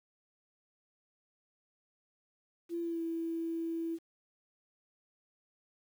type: tone with pitch glide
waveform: sine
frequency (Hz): 339.9 to 330.6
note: F4 to E4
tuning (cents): -47 to +5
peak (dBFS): -33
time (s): 2.69-3.99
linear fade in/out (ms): 50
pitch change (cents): -48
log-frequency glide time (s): 2.8-3.02
effects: 10-bit